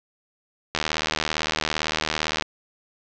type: click train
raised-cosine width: 0.2 ms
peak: -5 dBFS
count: 131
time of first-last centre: 0.75-2.423 s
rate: 77.7 Hz
effects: low-pass 6000 Hz 12 dB/octave